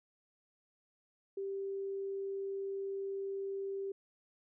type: tone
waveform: sine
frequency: 392 Hz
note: G4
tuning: in tune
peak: -36 dBFS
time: 1.37-3.92 s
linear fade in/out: 5 ms
effects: none